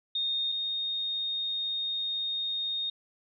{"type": "tone pair in turn", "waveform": "sine", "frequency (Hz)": [3683, 3698], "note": ["A#7", "A#7"], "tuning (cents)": [-22, -15], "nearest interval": "unison", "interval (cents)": 7, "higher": "second", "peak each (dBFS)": [-27, -29], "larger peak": "first", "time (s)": [[0.15, 0.52], [0.52, 2.9]], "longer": "second", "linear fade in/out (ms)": 5, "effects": []}